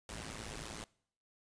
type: noise with amplitude modulation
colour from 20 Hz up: pink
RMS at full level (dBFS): -41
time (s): 0.09-0.84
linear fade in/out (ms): 2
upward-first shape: sine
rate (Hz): 110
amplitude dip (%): 90
effects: noise-tail reverb RT60 0.6 s tail -23 dB re dry + resampled to 22050 Hz